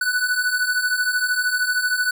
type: beating tone pair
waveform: square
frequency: 1480 / 1493 Hz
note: F#6 / F#6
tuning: 0 / +15 cents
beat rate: 13 Hz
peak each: -25 / -21 dBFS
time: 0.01-2.11 s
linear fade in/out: 5 ms
effects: none